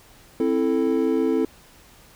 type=chord; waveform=triangle; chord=A minor; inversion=first; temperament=just; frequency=264 / 330 / 440 Hz; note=C4 / E4 / A4; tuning=+16 / +2 / 0 cents; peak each=-21 dBFS; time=0.4-1.45 s; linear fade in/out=2 ms; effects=pink hiss -51 dBFS RMS until 2.15 s